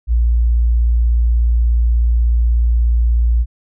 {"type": "tone", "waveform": "sine", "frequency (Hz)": 58.27, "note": "A#1", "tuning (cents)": 0, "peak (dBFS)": -10, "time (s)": [0.07, 3.46], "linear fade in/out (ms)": 50, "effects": []}